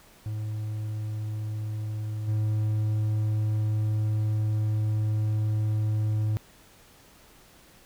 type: tone with level steps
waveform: triangle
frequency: 107.4 Hz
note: A2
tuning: 41 cents flat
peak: -27 / -21 dBFS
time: 0.26-6.37 s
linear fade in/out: 0 ms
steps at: 2.27 s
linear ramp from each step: 20 ms
effects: pink hiss -55 dBFS RMS until 7.85 s